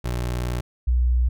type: tone pair in turn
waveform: 25% pulse / sine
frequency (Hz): 60.7 / 61.23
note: B1 / B1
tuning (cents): -29 / -14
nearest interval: unison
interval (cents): 15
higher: second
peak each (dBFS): -20 / -16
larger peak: second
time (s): 0.04-0.61 / 0.87-1.29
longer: first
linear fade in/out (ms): 10
effects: none